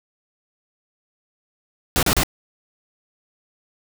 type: noise bursts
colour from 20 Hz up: pink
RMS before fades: -18 dBFS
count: 3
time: 1.96-2.234 s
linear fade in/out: 0 ms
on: 68 ms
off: 35 ms
effects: none